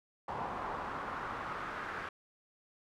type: noise with band-pass filter sweep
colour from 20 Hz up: brown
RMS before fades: -40 dBFS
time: 0.28-2.09 s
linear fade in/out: 5 ms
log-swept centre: 930 to 1500 Hz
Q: 2.4
effects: none